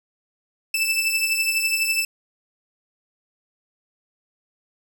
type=beating tone pair; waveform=sawtooth; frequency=2637 / 2649 Hz; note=E7 / E7; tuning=0 / +8 cents; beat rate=12 Hz; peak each=-18 / -22 dBFS; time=0.74-2.05 s; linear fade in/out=5 ms; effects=none